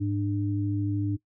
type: tone pair together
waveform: sine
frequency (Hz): 103.83 / 298.3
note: G#2 / D4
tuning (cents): 0 / +27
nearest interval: octave + tritone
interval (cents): 1827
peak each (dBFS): -27 / -28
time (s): 0-1.17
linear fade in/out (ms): 20
effects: noise-tail reverb RT60 0.1 s tail -18 dB re dry